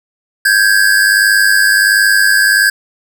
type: tone pair together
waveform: square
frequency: 1568 / 1669.4 Hz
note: G6 / G#6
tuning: 0 / +9 cents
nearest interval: minor second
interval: 109 cents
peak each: -11 dBFS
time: 0.45-2.7 s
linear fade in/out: 5 ms
effects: none